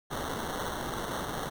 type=noise with sample-and-hold; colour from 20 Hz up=violet; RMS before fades=-35 dBFS; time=0.1-1.5 s; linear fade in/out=20 ms; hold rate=2450 Hz; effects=none